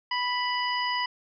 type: harmonic tone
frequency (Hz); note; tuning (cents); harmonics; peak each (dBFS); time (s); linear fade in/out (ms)
987.8; B5; 0; 1 / 2 / 3 / 5; -28 / -31 / -33 / -35; 0.11-1.06; 5
effects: none